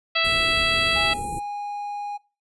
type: harmonic tone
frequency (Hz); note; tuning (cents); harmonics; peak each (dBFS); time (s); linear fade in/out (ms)
659.3; E5; 0; 1 / 2 / 3 / 4 / 5 / 6 / 7; -29 / -27 / -27 / -24 / -25 / -30 / -29; 0.15-1.14; 10
type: band-stop noise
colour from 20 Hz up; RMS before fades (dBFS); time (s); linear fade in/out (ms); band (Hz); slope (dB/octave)
pink; -33; 0.24-1.4; 10; 520 to 7200; 96
type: tone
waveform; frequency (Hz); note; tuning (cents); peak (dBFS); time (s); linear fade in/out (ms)
triangle; 821; G#5; -20; -26; 0.95-2.18; 20
effects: noise-tail reverb RT60 0.3 s tail -22 dB re dry + resampled to 24000 Hz